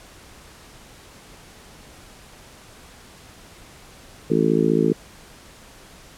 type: harmonic tone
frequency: 55 Hz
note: A1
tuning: in tune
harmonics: 3 / 4 / 5 / 6 / 7 / 8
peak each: -23 / -23 / -23 / -23 / -23 / -23 dBFS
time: 4.3-4.93 s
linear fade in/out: 5 ms
effects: pink hiss -46 dBFS RMS until 6.17 s + low-pass 11000 Hz 12 dB/octave